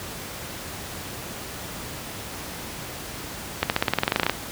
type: accelerating click train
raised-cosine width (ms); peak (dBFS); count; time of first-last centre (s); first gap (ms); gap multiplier
0.3; -3; 15; 3.63-4.296; 69; 0.94
effects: pink hiss -35 dBFS RMS until 4.51 s + high-pass 60 Hz 12 dB/octave